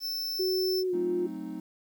square tone, 5310 Hz, E8, 12 cents sharp, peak -31 dBFS, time 0-0.84 s, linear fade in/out 50 ms
sine tone with pitch glide, 371.3 to 354.1 Hz, F#4 to F4, +6 to +24 cents, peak -26 dBFS, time 0.39-1.27 s, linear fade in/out 10 ms, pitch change -82 cents, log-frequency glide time 0.87-0.94 s
triangle chord, F# diminished seventh, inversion none, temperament equal, 185 / 220 / 261.6 / 311.1 Hz, F#3 / A3 / C4 / Eb4, 0 / 0 / 0 / 0 cents, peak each -40 / -40 / -39 / -36 dBFS, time 0.93-1.6 s, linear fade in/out 5 ms
effects 10-bit

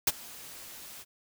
white noise with ADSR envelope, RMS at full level -22 dBFS, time 0.07-1.05 s, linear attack 6 ms, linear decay 34 ms, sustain -24 dB, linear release 38 ms, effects none

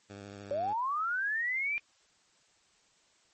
10% pulse tone with vibrato, 100.6 Hz, G2, 45 cents sharp, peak -36 dBFS, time 0.09-0.74 s, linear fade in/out 20 ms, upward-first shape sine, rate 13 Hz, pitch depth 31 cents each way
sine linear sweep, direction up, 545 to 2400 Hz, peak -29 dBFS, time 0.51-1.78 s, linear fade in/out 0 ms
effects white hiss -67 dBFS RMS until 3.33 s + MP3 32 kbps

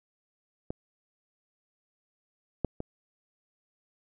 clicks, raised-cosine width 2 ms, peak -20 / -13 / -21 dBFS, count 3, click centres 0.705 / 2.647 / 2.804 s, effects none

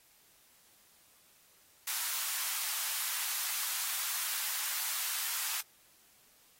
white high-pass noise, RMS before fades -35 dBFS, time 1.87-5.61 s, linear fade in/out 5 ms, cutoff 900 Hz, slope 24 dB/octave, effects white hiss -64 dBFS RMS until 6.59 s + AAC 48 kbps

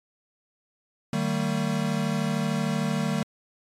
square tone cluster, 152.6 / 193 / 226.1 Hz, D#3 / G3 / A3, -33 / -27 / +47 cents, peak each -29 dBFS, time 1.13-3.23 s, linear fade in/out 2 ms, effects low-pass 10000 Hz 12 dB/octave + MP3 96 kbps

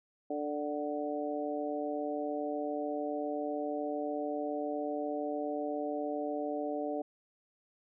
harmonic tone with a mistuned harmonic, 147.2 Hz, D3, 4 cents sharp, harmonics 2 / 3 / 4 / 5, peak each -37 / -39 / -37 / -40 dBFS, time 0.3-7.02 s, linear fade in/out 5 ms, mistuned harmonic 5, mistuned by +20 cents, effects none

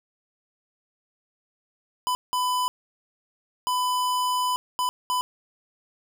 square tone bursts at uneven times, 1000 Hz, B5, 21 cents sharp, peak -23 dBFS, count 5, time 2.07-2.15 / 2.33-2.68 / 3.67-4.56 / 4.79-4.89 / 5.1-5.21 s, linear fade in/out 0 ms, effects none

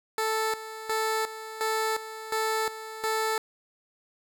15% pulse tone with tremolo, 440 Hz, A4, in tune, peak -19 dBFS, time 0.18-3.38 s, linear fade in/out 2 ms, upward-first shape square, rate 1.4 Hz, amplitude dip 75%, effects none

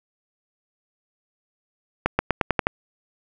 accelerating click train, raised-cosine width 0.5 ms, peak -3 dBFS, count 7, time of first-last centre 2.06-2.669 s, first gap 130 ms, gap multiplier 0.9, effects none

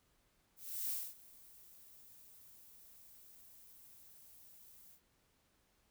violet noise with ADSR envelope, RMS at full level -38 dBFS, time 0.56-5.01 s, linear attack 340 ms, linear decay 240 ms, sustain -22 dB, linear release 95 ms, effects pink hiss -75 dBFS RMS until 5.9 s

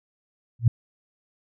sine tone with exponential growth, 117.5 Hz, A#2, 14 cents sharp, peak -9 dBFS, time 0.59-0.68 s, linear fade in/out 5 ms, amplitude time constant 18 ms, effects none

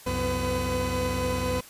30% pulse tone cluster, 65 / 90.7 / 250 / 504 Hz, C2 / F#2 / B3 / B4, -11 / -34 / +21 / +35 cents, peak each -30 / -29 / -30 / -26 dBFS, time 0.06-1.61 s, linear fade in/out 10 ms, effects white hiss -48 dBFS RMS until 1.69 s + resampled to 32000 Hz

